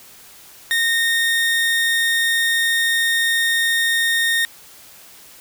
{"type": "tone", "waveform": "30% pulse", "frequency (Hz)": 1843, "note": "A#6", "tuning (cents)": -20, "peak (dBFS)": -13, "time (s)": [0.71, 4.45], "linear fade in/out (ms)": 0, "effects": ["white hiss -44 dBFS RMS until 5.4 s"]}